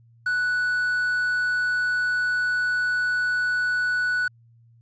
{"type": "tone with quantisation", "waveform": "triangle", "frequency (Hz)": 1480, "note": "F#6", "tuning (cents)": 0, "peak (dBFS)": -19, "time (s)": [0.26, 4.28], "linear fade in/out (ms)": 5, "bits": 8, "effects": ["added 116 Hz sine -52 dBFS peak until 4.81 s", "resampled to 16000 Hz"]}